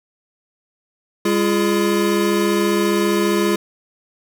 square tone cluster, 201.3 / 343.8 / 418.7 Hz, G3 / F4 / G#4, +46 / -27 / +14 cents, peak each -21 / -19 / -22 dBFS, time 1.25-3.56 s, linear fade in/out 5 ms, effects none

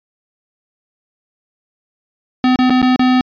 square tone with dropouts, 254.1 Hz, B3, 49 cents sharp, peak -10 dBFS, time 2.44-3.21 s, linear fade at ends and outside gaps 1 ms, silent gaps 2.559-2.589 / 2.697-2.704 / 2.818-2.827 / 2.961-2.994 s, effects resampled to 11025 Hz

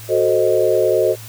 sine chord, F# diminished seventh, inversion none, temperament equal, 370 / 440 / 523.3 / 622.3 Hz, F#4 / A4 / C5 / Eb5, 0 / 0 / 0 / 0 cents, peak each -18 dBFS, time 0.08-1.16 s, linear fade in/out 50 ms, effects added 111 Hz sine -35 dBFS peak until 1.28 s + white hiss -38 dBFS RMS until 1.28 s

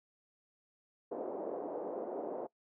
pink band-pass noise, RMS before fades -40 dBFS, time 1.11-2.47 s, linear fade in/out 10 ms, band 340 to 680 Hz, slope 24 dB/octave, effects noise-tail reverb RT60 0.1 s tail -21 dB re dry

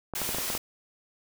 clicks, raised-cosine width 1 ms, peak -19 dBFS, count 7, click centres 0.137 / 0.217 / 0.291 / 0.347 / 0.385 / 0.502 / 0.551 s
white noise, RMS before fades -32 dBFS, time 0.15-0.58 s, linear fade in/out 5 ms
effects none

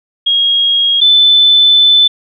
sine tone pair in turn, 3276 / 3515 Hz, G#7 / A7, -24 / -2 cents, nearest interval minor second, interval 122 cents, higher second, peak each -8 / -4 dBFS, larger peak second, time 0.26-1.01 / 1.01-2.08 s, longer second, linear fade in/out 10 ms, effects none

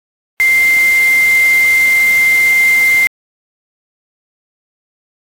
sine tone in noise, 2094 Hz, C7, 1 cent sharp, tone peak -7 dBFS, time 0.4-3.07 s, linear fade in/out 0 ms, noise white, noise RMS -25 dBFS, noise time 0.4-3.07 s, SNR +15 dB, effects AAC 48 kbps

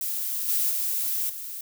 violet noise with level steps, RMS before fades -29 / -24 / -27 / -36 dBFS, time 0.01-1.61 s, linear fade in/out 2 ms, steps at 0.48 / 0.7 / 1.29 s, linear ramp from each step 10 ms, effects none

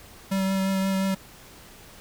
square tone with vibrato, 192.3 Hz, G3, 33 cents flat, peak -23 dBFS, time 0.31-1.15 s, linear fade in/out 10 ms, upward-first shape triangle, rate 5.7 Hz, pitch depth 16 cents each way, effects pink hiss -48 dBFS RMS until 2 s

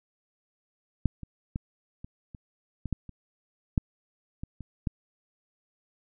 clicks, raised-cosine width 5 ms, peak -10 / -27 / -18 / -28 / -30 / -21 / -15 / -30 / -10 / -23 / -27 / -15 dBFS, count 12, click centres 1.057 / 1.233 / 1.559 / 2.045 / 2.348 / 2.857 / 2.927 / 3.093 / 3.778 / 4.435 / 4.607 / 4.872 s, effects none

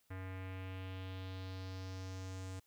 square tone with low-pass filter sweep, 94 Hz, F#2, 28 cents sharp, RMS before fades -45 dBFS, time 0.1-2.6 s, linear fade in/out 10 ms, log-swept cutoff 1900 to 8000 Hz, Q 2.4, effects white hiss -75 dBFS RMS until 2.66 s

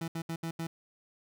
30% pulse tone bursts at uneven times, 164.81 Hz, E3, in tune, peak -31 dBFS, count 5, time 0.01-0.08 / 0.15-0.22 / 0.29-0.36 / 0.43-0.51 / 0.59-0.67 s, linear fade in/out 5 ms, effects none

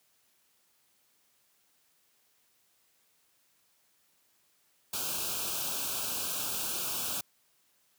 white band-stop noise, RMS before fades -34 dBFS, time 4.93-7.21 s, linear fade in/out 5 ms, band 1600 to 2400 Hz, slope 96 dB/octave, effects white hiss -70 dBFS RMS until 7.98 s + high-pass 80 Hz 12 dB/octave

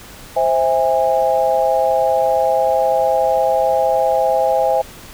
sine chord, C augmented, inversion none, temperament just, 523.3 / 654.1 / 817.6 Hz, C5 / E5 / G#5, 0 / -14 / -27 cents, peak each -17 dBFS, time 0.36-4.82 s, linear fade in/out 10 ms, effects pink hiss -38 dBFS RMS until 5.13 s

